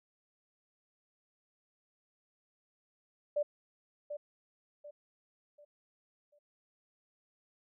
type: tone with echo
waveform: sine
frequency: 587.3 Hz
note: D5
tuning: in tune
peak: -28 dBFS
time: 3.36-3.43 s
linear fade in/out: 10 ms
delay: 740 ms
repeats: 4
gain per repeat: -9 dB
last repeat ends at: 6.39 s
effects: none